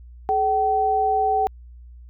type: tone pair together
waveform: sine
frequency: 427.3 / 766.2 Hz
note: G#4 / G5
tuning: +49 / -40 cents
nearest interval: minor seventh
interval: 1011 cents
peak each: -24 / -18 dBFS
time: 0.29-1.47 s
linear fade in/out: 0 ms
effects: added 60 Hz sine -40 dBFS peak until 2.09 s

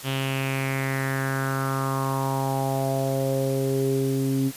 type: tone with low-pass filter sweep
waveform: sawtooth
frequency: 134.7 Hz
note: C#3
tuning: 49 cents flat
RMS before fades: -25 dBFS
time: 0.03-4.52 s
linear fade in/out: 50 ms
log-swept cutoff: 3200 to 290 Hz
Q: 4.6
effects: white hiss -40 dBFS RMS until 4.56 s + resampled to 32000 Hz

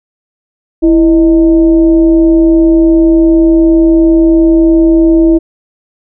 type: tone with frequency modulation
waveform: sine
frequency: 329.6 Hz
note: E4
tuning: in tune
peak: -3 dBFS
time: 0.82-5.39 s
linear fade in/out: 20 ms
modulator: 291 Hz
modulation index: 0.42
effects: none

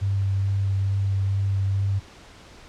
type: tone with vibrato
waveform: sine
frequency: 98 Hz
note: G2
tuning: in tune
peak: -20 dBFS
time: 0.01-2 s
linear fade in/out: 20 ms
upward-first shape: sine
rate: 2.3 Hz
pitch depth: 12 cents each way
effects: pink hiss -47 dBFS RMS until 2.68 s + low-pass 6000 Hz 12 dB/octave

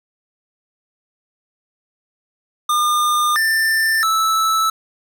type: tone with pitch steps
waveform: square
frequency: 1209 / 1783 / 1312 Hz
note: D6 / A6 / E6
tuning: +50 / +22 / -9 cents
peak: -15 dBFS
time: 2.69-4.7 s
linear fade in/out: 5 ms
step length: 670 ms
effects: none

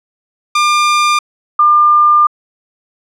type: tone pair in turn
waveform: sawtooth / sine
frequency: 1200 / 1200 Hz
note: D6 / D6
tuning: +37 / +37 cents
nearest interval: unison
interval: 0 cents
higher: neither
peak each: -5 dBFS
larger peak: neither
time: 0.55-1.19 / 1.59-2.27 s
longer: second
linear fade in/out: 5 ms
effects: low-pass 7000 Hz 12 dB/octave

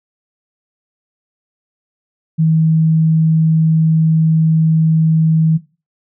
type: tone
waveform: sine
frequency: 160 Hz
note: D#3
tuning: 49 cents sharp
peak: -9 dBFS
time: 2.38-5.58 s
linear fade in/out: 20 ms
effects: noise-tail reverb RT60 0.3 s tail -17 dB re dry

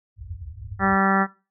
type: low-pass noise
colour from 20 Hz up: white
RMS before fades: -34 dBFS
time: 0.16-0.98 s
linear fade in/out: 50 ms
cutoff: 110 Hz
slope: 96 dB/octave
type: harmonic tone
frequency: 194.1 Hz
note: G3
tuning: 17 cents flat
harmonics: 1 / 2 / 3 / 4 / 5 / 6 / 7 / 8 / 9 / 10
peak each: -22 / -29 / -31 / -24 / -30 / -28 / -23 / -34 / -26 / -32 dBFS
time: 0.79-1.27 s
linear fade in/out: 50 ms
effects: noise-tail reverb RT60 0.3 s tail -19 dB re dry + high-pass 60 Hz 12 dB/octave

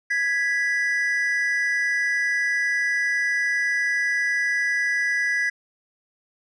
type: tone pair together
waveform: triangle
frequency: 1661.2 / 1971 Hz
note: G#6 / B6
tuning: 0 / -4 cents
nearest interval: minor third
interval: 296 cents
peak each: -22 / -21 dBFS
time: 0.1-5.5 s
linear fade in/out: 10 ms
effects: resampled to 22050 Hz

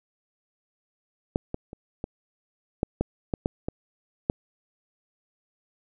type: clicks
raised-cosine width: 2 ms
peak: -9 / -16 / -26 / -17 / -9 / -10 / -12 / -10 / -15 / -8 dBFS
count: 10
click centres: 1.359 / 1.544 / 1.731 / 2.041 / 2.831 / 3.01 / 3.338 / 3.459 / 3.685 / 4.299 s
effects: none

